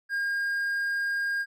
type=tone; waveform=triangle; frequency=1617 Hz; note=G#6; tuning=47 cents flat; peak=-24 dBFS; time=0.09-1.46 s; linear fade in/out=50 ms; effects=none